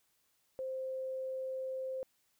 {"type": "tone", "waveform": "sine", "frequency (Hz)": 523.3, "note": "C5", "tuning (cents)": 0, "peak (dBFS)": -36, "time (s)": [0.59, 2.03], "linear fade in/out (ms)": 0, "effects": ["white hiss -75 dBFS RMS until 2.39 s"]}